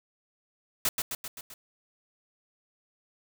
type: noise with echo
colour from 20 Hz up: white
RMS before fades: -26 dBFS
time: 0.85-0.89 s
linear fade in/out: 2 ms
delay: 130 ms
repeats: 5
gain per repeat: -4 dB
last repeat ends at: 1.54 s
effects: none